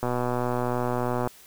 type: click train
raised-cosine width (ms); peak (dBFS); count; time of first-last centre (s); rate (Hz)
1; -13; 154; 0.03-1.274; 123
effects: white hiss -51 dBFS RMS until 1.46 s